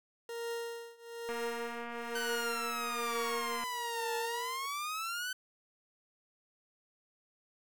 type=tone with tremolo; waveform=40% pulse; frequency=466.2 Hz; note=A#4; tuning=in tune; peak=-34 dBFS; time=0.29-4.66 s; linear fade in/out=2 ms; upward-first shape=triangle; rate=1.1 Hz; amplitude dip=95%
type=click train; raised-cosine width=0.5 ms; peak=-28 dBFS; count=555; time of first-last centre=1.29-3.637 s; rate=236 Hz
type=exponential two-way sweep; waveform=sawtooth; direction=down then up; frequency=1529 to 873 to 1529 Hz; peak=-32 dBFS; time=2.15-5.33 s; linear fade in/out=5 ms; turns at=4.16 s
effects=none